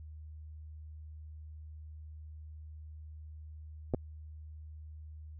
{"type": "clicks", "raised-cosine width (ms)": 2, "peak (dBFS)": -18, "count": 2, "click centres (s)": [3.938, 3.946], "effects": ["added 77 Hz sine -45 dBFS peak until 5.39 s"]}